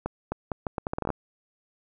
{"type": "accelerating click train", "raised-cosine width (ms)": 1, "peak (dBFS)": -14, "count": 13, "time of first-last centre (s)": [0.06, 1.103], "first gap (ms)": 260, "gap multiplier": 0.76, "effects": []}